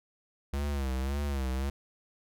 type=tone with vibrato; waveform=square; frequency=68.4 Hz; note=C#2; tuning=23 cents flat; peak=-30 dBFS; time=0.53-1.7 s; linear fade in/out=5 ms; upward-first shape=sine; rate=1.8 Hz; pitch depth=100 cents each way; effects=none